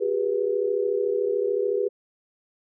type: tone cluster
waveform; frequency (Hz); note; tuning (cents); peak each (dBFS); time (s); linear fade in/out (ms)
sine; 373.4 / 407.1 / 488; F#4 / G#4 / B4; +16 / -35 / -21; -29 / -24 / -26; 0-1.89; 20
effects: none